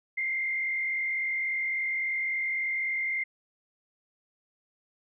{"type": "tone with frequency modulation", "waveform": "sine", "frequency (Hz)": 2103, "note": "C7", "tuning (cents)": 8, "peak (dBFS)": -27, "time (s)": [0.17, 3.24], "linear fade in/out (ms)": 10, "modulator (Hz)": 43.6, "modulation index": 1, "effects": []}